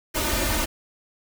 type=noise with comb filter; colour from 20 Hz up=pink; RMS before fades=-24 dBFS; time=0.14-0.66 s; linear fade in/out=20 ms; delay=3.3 ms; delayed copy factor=+1; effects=none

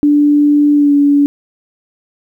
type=tone with pitch glide; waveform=sine; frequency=292.6 to 286.2 Hz; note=D4 to D4; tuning=-6 to -45 cents; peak=-6 dBFS; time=0.03-1.26 s; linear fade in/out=0 ms; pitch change=-39 cents; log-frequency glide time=0.74-0.93 s; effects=8-bit

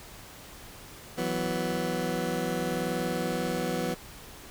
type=chord; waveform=20% pulse; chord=E suspended second; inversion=none; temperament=just; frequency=164.81 / 185.42 / 247.2 Hz; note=E3 / F#3 / B3; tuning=0 / +4 / +2 cents; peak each=-29 / -28 / -28 dBFS; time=1.17-3.95 s; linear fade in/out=20 ms; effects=pink hiss -47 dBFS RMS until 4.5 s

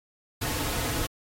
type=noise with comb filter; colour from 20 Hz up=pink; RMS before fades=-30 dBFS; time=0.41-1.07 s; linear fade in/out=10 ms; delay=5.1 ms; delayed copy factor=-0.55; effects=AAC 48 kbps

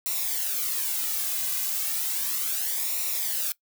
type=noise with flanger; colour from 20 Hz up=blue; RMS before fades=-28 dBFS; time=0.06-3.52 s; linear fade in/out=0 ms; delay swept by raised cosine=0.62 to 2.22 ms; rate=0.34 Hz; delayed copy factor=-0.65; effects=noise-tail reverb RT60 0.1 s tail -21 dB re dry

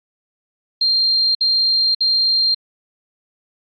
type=tone bursts; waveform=sine; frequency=4186 Hz; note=C8; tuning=in tune; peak=-13 dBFS; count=3; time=0.81-2.546 s; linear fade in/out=5 ms; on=540 ms; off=58 ms; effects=AAC 64 kbps

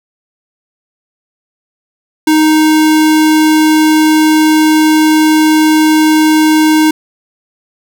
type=tone; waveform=square; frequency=311.1 Hz; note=D#4; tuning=in tune; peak=-6 dBFS; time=2.27-6.91 s; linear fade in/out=5 ms; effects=none

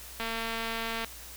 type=click train; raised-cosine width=0.3 ms; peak=-18 dBFS; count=193; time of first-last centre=0.2-1.046 s; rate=227 Hz; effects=added 60 Hz sine -50 dBFS peak until 1.36 s + white hiss -46 dBFS RMS until 1.36 s

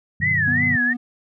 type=chord; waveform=sine; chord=G major seventh; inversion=none; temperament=equal with one note detuned; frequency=98 / 123.47 / 150.7 / 185 Hz; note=G2 / B2 / D3 / F#3; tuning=0 / 0 / +45 / 0 cents; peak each=-28 / -31 / -27 / -32 dBFS; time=0.2-0.76 s; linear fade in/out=5 ms
type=tone with vibrato; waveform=sine; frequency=1845 Hz; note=A#6; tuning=18 cents flat; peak=-17 dBFS; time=0.21-0.94 s; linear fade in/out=20 ms; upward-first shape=sine; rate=2.8 Hz; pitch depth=180 cents each way
type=tone; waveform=triangle; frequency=243.7 Hz; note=B3; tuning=23 cents flat; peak=-22 dBFS; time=0.47-0.97 s; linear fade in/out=10 ms
effects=none

